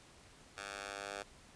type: tone with high-pass filter sweep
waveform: 10% pulse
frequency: 100.3 Hz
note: G2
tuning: 40 cents sharp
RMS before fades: -45 dBFS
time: 0.57-1.23 s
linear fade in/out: 5 ms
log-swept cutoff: 1100 to 680 Hz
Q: 1
effects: pink hiss -60 dBFS RMS until 1.55 s + resampled to 22050 Hz